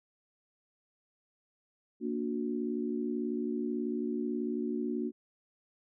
sine chord, Bb augmented, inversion none, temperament just, 233.1 / 291.4 / 364.2 Hz, Bb3 / D4 / F#4, 0 / -13 / -27 cents, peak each -34 / -36 / -36 dBFS, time 2-5.12 s, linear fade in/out 50 ms, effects none

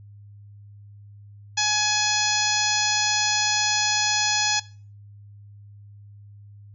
harmonic tone, 842 Hz, G#5, 24 cents sharp, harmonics 1 / 2 / 3 / 4 / 5 / 6 / 7 / 8, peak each -28 / -28 / -28 / -28 / -28 / -28 / -28 / -28 dBFS, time 1.57-4.6 s, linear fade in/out 10 ms, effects noise-tail reverb RT60 0.4 s tail -21 dB re dry + added 102 Hz sine -43 dBFS peak until 6.74 s

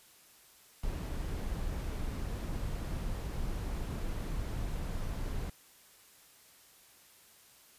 brown noise, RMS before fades -36 dBFS, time 0.83-5.5 s, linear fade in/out 5 ms, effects white hiss -60 dBFS RMS until 7.78 s + resampled to 32000 Hz

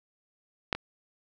clicks, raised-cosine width 0.3 ms, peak -9 / -19 dBFS, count 2, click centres 0.728 / 0.75 s, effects none

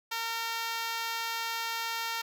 5% pulse tone with high-pass filter, 457.7 Hz, A#4, 32 cents flat, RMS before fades -34 dBFS, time 0.11-2.22 s, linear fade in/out 10 ms, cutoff 930 Hz, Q 1.8, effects none

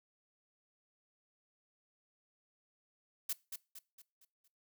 blue noise with echo, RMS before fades -36 dBFS, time 3.29-3.33 s, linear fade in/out 5 ms, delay 230 ms, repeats 5, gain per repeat -7 dB, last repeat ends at 4.48 s, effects noise-tail reverb RT60 0.3 s tail -22 dB re dry

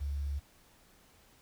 sine tone with quantisation, 70.9 Hz, C#2, 40 cents sharp, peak -32 dBFS, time 0-0.4 s, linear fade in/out 20 ms, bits 10, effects pink hiss -63 dBFS RMS until 1.41 s

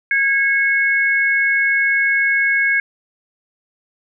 sine tone pair together, 1642 / 2192 Hz, G#6 / C#7, -20 / -20 cents, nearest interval perfect fourth, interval 500 cents, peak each -16 dBFS, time 0.11-2.8 s, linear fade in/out 2 ms, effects none

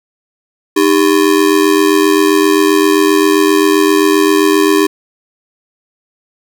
square ring-modulated tone, 352.4 Hz, F4, 16 cents sharp, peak -5 dBFS, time 0.76-4.87 s, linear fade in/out 10 ms, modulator 43.8 Hz, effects 7-bit

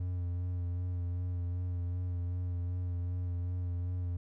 triangle tone with vibrato, 88.8 Hz, F2, 29 cents sharp, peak -30 dBFS, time 0-4.17 s, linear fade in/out 5 ms, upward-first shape sine, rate 2.6 Hz, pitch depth 25 cents each way, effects none

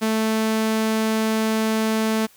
sawtooth tone, 220 Hz, A3, in tune, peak -15 dBFS, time 0.01-2.27 s, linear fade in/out 20 ms, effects white hiss -53 dBFS RMS until 2.36 s

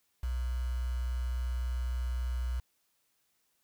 sine tone with quantisation, 61.8 Hz, B1, 2 cents sharp, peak -30 dBFS, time 0.23-2.6 s, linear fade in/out 5 ms, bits 8, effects white hiss -75 dBFS RMS until 3.63 s

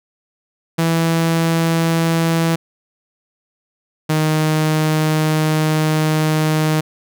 sawtooth tone pair in turn, 164.81 / 155.56 Hz, E3 / D#3, 0 / 0 cents, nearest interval minor second, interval 100 cents, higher first, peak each -10 dBFS, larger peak neither, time 0.78-2.56 / 4.09-6.81 s, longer second, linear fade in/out 10 ms, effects none

